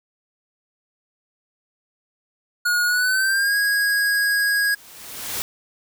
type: tone with pitch glide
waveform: square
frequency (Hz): 1443 to 1648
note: F#6 to G#6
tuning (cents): -44 to -14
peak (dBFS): -18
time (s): 2.65-4.75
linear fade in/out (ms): 10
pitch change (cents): +230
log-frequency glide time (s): 2.86-3.56
type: noise with exponential growth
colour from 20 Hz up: white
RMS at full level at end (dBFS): -25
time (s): 4.31-5.42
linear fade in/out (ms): 0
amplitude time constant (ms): 240
effects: none